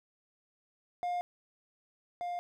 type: tone pair in turn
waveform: triangle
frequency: 709 / 704.5 Hz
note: F5 / F5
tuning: +26 / +15 cents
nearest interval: unison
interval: 11 cents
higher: first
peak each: -29 / -32 dBFS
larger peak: first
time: 1.03-1.21 / 2.21-2.39 s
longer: neither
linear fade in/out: 0 ms
effects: none